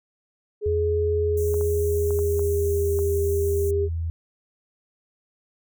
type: tone with pitch glide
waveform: sine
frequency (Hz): 419.7 to 401.7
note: G#4 to G4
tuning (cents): +18 to +42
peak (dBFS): -21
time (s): 0.61-3.89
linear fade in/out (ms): 50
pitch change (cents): -76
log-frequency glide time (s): 1.2-2.98
type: tone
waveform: sine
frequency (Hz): 82.41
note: E2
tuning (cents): 0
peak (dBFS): -24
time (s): 0.66-4.1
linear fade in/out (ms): 0
type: high-pass noise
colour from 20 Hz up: white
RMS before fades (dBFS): -39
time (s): 1.37-3.71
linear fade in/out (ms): 5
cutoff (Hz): 5900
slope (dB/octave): 96
type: clicks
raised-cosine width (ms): 1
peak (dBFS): -24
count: 6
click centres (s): 1.542 / 1.611 / 2.107 / 2.19 / 2.394 / 2.99
effects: none